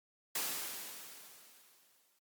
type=noise with exponential decay; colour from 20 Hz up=white; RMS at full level=-35 dBFS; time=0.35-2.19 s; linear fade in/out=5 ms; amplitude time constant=400 ms; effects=high-pass 200 Hz 12 dB/octave + Opus 48 kbps